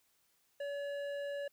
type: tone with hard clipping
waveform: sine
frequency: 569 Hz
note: C#5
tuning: 45 cents sharp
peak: -39 dBFS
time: 0.6-1.48 s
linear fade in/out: 5 ms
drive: 10 dB
effects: white hiss -74 dBFS RMS until 1.52 s